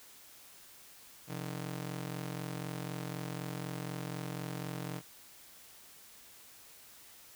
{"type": "ring-modulated tone", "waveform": "sawtooth", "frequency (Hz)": 151.5, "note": "D#3", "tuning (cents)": -46, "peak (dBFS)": -31, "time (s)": [1.27, 5.02], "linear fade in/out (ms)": 50, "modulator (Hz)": 22, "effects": ["white hiss -56 dBFS RMS until 7.35 s"]}